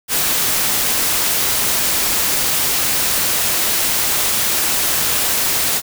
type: noise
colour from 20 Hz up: white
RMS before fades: -17 dBFS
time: 0.08-5.82 s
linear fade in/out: 50 ms
effects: none